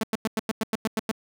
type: tone bursts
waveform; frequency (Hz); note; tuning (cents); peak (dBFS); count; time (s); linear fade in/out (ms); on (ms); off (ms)
sawtooth; 220; A3; 0; -19; 10; 0.01-1.115; 2; 25; 95
effects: none